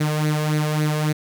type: tone with flanger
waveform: sawtooth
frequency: 152.3 Hz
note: D#3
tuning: 37 cents flat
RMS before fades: -21 dBFS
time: 0-1.13 s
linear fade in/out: 10 ms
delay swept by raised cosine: 0.47 to 1.87 ms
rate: 3.6 Hz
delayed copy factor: +0.6
effects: none